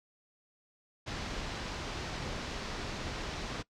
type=low-pass noise; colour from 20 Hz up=pink; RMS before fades=-39 dBFS; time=1.06-3.63 s; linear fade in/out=20 ms; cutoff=5800 Hz; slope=24 dB/octave; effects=noise-tail reverb RT60 0.1 s tail -21 dB re dry